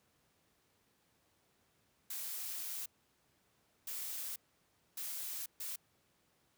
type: noise bursts at uneven times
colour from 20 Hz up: blue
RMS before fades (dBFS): -42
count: 4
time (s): 2.1-2.86 / 3.87-4.36 / 4.97-5.46 / 5.6-5.76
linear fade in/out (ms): 5
effects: pink hiss -74 dBFS RMS until 6.57 s + high-pass 80 Hz 12 dB/octave